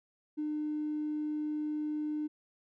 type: tone with tanh clipping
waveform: triangle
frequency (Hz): 302.3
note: D#4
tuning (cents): -50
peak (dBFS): -31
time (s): 0.37-2.28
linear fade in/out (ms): 20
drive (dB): 1
effects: none